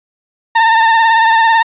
30% pulse tone with vibrato, 904 Hz, A5, 47 cents sharp, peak -4 dBFS, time 0.55-1.63 s, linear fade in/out 10 ms, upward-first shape triangle, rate 18 Hz, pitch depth 46 cents each way, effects resampled to 8000 Hz + 7-bit

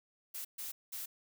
blue noise bursts at uneven times, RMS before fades -42 dBFS, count 3, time 0.34-0.45 / 0.58-0.72 / 0.92-1.06 s, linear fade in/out 10 ms, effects none

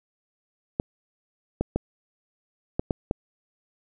clicks, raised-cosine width 2 ms, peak -10 dBFS, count 6, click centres 0.799 / 1.61 / 1.76 / 2.795 / 2.908 / 3.111 s, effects none

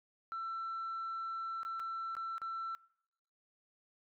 sine tone with dropouts, 1340 Hz, E6, 28 cents sharp, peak -36 dBFS, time 0.32-2.75 s, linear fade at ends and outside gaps 0 ms, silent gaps 1.632-1.65 / 1.796-1.8 / 2.152-2.167 / 2.381-2.417 s, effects noise-tail reverb RT60 0.8 s tail -24 dB re dry + tanh soft clip ceiling -35 dBFS

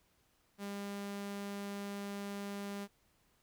sawtooth tone, 201 Hz, G3, 44 cents sharp, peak -36 dBFS, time 0.58-2.88 s, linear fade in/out 50 ms, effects pink hiss -73 dBFS RMS until 3.42 s

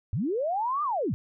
sine linear two-way sweep, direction up then down, 79.8 to 1224 to 79.8 Hz, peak -25 dBFS, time 0.13-1.14 s, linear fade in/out 0 ms, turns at 0.83 s, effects none

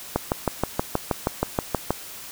click train, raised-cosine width 1 ms, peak -6 dBFS, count 12, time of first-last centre 0.16-1.906 s, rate 6.3 Hz, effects white hiss -39 dBFS RMS until 2.31 s

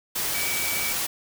sine tone in noise, 2289 Hz, D7, 45 cents flat, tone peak -30 dBFS, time 0.34-0.93 s, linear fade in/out 10 ms, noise white, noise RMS -27 dBFS, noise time 0.15-1.07 s, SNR -6 dB, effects none

